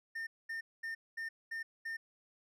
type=tone bursts; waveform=triangle; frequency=1814 Hz; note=A#6; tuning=48 cents flat; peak=-36 dBFS; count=6; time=0.15-1.97 s; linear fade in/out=10 ms; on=120 ms; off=220 ms; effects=none